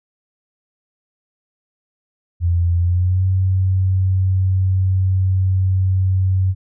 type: tone with pitch glide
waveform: sine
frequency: 86.3 to 94.11 Hz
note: F2 to F#2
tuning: -20 to +30 cents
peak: -13 dBFS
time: 2.4-6.55 s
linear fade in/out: 50 ms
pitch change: +150 cents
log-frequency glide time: 2.78-3.25 s
effects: none